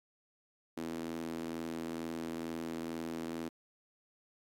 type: tone with high-pass filter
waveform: sawtooth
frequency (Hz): 82.2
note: E2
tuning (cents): -4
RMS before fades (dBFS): -40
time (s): 0.77-3.49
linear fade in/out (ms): 5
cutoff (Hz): 280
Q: 3.5
effects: AAC 64 kbps